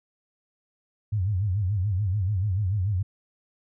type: tone with vibrato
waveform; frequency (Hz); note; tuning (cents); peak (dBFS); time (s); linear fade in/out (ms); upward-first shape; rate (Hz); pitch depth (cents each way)
sine; 98; G2; 0; -22; 1.12-3.03; 10; sine; 6.9; 170
effects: none